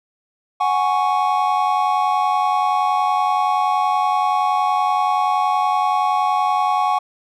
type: chord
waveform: triangle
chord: F# suspended second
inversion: none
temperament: equal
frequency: 740 / 830.6 / 1108.7 Hz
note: F#5 / G#5 / C#6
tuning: 0 / 0 / 0 cents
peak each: -18 dBFS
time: 0.6-6.99 s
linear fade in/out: 10 ms
effects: none